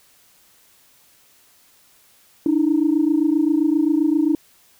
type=tone pair together; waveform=sine; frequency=293.7 / 321.3 Hz; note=D4 / E4; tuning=0 / -44 cents; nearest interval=major second; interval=156 cents; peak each=-17 / -17 dBFS; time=2.46-4.35 s; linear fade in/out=2 ms; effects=tanh soft clip ceiling -8 dBFS + white hiss -55 dBFS RMS until 4.79 s